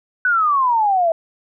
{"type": "exponential sweep", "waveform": "sine", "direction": "down", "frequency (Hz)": [1510, 644], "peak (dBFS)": -13, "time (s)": [0.25, 1.12], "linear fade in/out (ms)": 2, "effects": []}